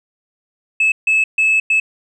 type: tone bursts at uneven times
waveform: sine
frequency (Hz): 2602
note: E7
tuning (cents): -23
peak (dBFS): -9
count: 4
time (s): 0.8-0.92 / 1.07-1.24 / 1.38-1.6 / 1.7-1.8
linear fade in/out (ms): 5
effects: tanh soft clip ceiling -9 dBFS